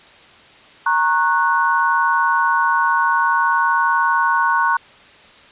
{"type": "chord", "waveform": "sine", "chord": "F# major", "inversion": "first", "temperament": "equal with one note detuned", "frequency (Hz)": [932.3, 1092.8, 1480], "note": ["A#5", "C#6", "F#6"], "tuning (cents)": [0, -25, 0], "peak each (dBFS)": -18, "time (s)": [0.86, 4.77], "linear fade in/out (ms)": 5, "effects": ["white hiss -45 dBFS RMS until 5.51 s", "resampled to 8000 Hz"]}